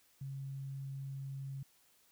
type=tone; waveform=sine; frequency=136.3 Hz; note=C#3; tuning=29 cents flat; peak=-40 dBFS; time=0.21-1.63 s; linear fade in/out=5 ms; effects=white hiss -69 dBFS RMS until 2.11 s